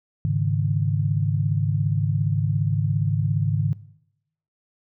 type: chord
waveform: sine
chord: Ab suspended fourth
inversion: none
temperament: just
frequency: 103.83 / 138.43 / 155.74 Hz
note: Ab2 / Db3 / Eb3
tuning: 0 / -2 / +2 cents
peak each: -24 dBFS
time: 0.25-3.73 s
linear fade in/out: 0 ms
effects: noise-tail reverb RT60 0.8 s tail -19 dB re dry